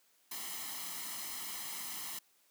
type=noise with comb filter; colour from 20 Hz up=white; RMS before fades=-42 dBFS; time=0.31-2.19 s; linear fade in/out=5 ms; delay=0.98 ms; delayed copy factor=+0.7; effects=white hiss -70 dBFS RMS until 2.5 s + high-pass 200 Hz 12 dB/octave